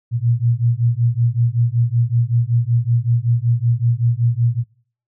sine beating tone pair, 115.9 / 121.2 Hz, A#2 / B2, -10 / -32 cents, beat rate 5.3 Hz, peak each -17 dBFS, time 0.11-4.64 s, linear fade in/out 50 ms, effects noise-tail reverb RT60 0.5 s tail -24 dB re dry

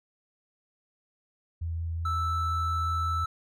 sine tone with vibrato, 83 Hz, E2, 12 cents sharp, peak -29 dBFS, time 1.61-3.25 s, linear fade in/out 10 ms, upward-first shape sine, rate 5.6 Hz, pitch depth 10 cents each way
triangle tone, 1318.5 Hz, E6, in tune, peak -26 dBFS, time 2.05-3.26 s, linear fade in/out 5 ms
effects none

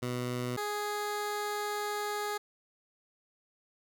15% pulse tone pair in turn, 123.6 / 415.7 Hz, B2 / G#4, +2 / +2 cents, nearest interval octave + major sixth, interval 2100 cents, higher second, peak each -26 dBFS, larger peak neither, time 0.02-0.57 / 0.57-2.38 s, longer second, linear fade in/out 10 ms, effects none

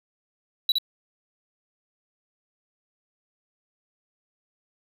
triangle tone with echo, 3927 Hz, B7, 11 cents flat, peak -16 dBFS, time 0.69-0.72 s, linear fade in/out 2 ms, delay 64 ms, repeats 1, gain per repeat -3 dB, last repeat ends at 0.784 s, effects none

